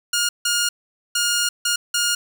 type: tone bursts at uneven times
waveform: 10% pulse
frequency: 1422 Hz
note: F6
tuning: 31 cents sharp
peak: -10 dBFS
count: 5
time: 0.13-0.29 / 0.45-0.69 / 1.15-1.49 / 1.65-1.76 / 1.94-2.15 s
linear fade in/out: 5 ms
effects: none